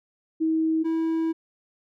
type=tone pair in turn; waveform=sine / triangle; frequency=320 / 325 Hz; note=D#4 / E4; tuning=+49 / -24 cents; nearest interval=unison; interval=27 cents; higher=second; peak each=-20 dBFS; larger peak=neither; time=0.4-0.84 / 0.84-1.33 s; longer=second; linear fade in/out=20 ms; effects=none